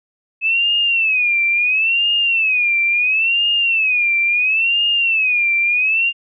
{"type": "tone with vibrato", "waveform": "sine", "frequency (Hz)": 2584, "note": "E7", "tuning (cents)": -35, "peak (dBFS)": -13, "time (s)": [0.41, 6.13], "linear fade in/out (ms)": 50, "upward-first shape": "sine", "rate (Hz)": 0.73, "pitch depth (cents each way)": 160, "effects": []}